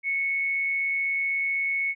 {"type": "tone with amplitude modulation", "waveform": "sine", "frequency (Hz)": 2206, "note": "C#7", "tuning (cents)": -9, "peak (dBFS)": -22, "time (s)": [0.03, 1.95], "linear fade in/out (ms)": 50, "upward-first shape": "sine", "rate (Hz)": 156, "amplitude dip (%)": 30, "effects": []}